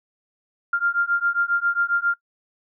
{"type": "beating tone pair", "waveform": "sine", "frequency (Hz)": [1393, 1400.4], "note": ["F6", "F6"], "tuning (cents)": [-5, 4], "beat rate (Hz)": 7.4, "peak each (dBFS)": -22, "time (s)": [0.73, 2.14], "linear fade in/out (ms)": 5, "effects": ["noise-tail reverb RT60 0.1 s tail -20 dB re dry"]}